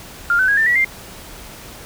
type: tone with pitch steps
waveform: sine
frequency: 1401 / 1519 / 1646.9 / 1785.7 / 1936.1 / 2099 Hz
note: F6 / F#6 / G#6 / A6 / B6 / C7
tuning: +5 / +45 / -15 / +25 / -35 / +5 cents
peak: -12 dBFS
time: 0.3-0.846 s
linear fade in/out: 2 ms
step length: 91 ms
effects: pink hiss -37 dBFS RMS until 1.85 s